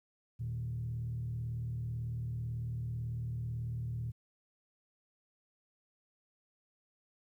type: tone with frequency modulation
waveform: sine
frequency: 117.3 Hz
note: A#2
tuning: 11 cents sharp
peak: -34 dBFS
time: 0.39-4.12 s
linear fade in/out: 20 ms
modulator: 38.1 Hz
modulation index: 0.67
effects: tanh soft clip ceiling -30 dBFS + 12-bit